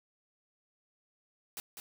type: noise with echo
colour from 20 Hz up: white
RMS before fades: -41 dBFS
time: 1.57-1.6 s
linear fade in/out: 0 ms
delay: 200 ms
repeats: 1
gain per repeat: -5 dB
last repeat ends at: 1.8 s
effects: none